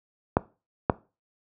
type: clicks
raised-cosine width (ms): 1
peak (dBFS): -4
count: 2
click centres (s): 0.369 / 0.898
effects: noise-tail reverb RT60 0.3 s tail -19 dB re dry + high-pass 60 Hz 12 dB/octave